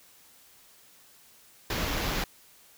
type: noise with sample-and-hold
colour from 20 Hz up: pink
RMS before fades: -30 dBFS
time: 1.7-2.24 s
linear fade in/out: 2 ms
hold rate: 8820 Hz
effects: white hiss -57 dBFS RMS until 2.77 s